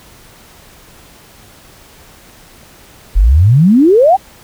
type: exponential sweep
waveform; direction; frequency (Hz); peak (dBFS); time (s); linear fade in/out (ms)
sine; up; 41.2 to 813; -4; 3.15-4.17; 20
effects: pink hiss -41 dBFS RMS until 4.43 s